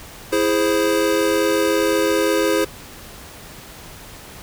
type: chord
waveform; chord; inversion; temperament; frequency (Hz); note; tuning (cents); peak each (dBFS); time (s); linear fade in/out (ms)
square; E augmented; none; equal; 329.6 / 415.3 / 523.3; E4 / G#4 / B#4; 0 / 0 / 0; -21; 0.32-2.65; 10
effects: pink hiss -39 dBFS RMS until 4.42 s